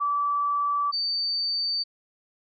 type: tone pair in turn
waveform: sine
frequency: 1156 / 4588 Hz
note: D6 / D8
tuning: -28 / -41 cents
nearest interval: 2 octaves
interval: 2387 cents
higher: second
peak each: -22 / -24 dBFS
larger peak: first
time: 0-0.92 / 0.92-1.84 s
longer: neither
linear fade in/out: 20 ms
effects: none